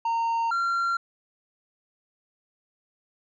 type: tone pair in turn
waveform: triangle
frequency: 920 / 1375.3 Hz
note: A#5 / F6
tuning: -23 / -27 cents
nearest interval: perfect fifth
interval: 696 cents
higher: second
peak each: -21 dBFS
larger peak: neither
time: 0.05-0.51 / 0.51-0.97 s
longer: neither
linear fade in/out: 5 ms
effects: resampled to 16000 Hz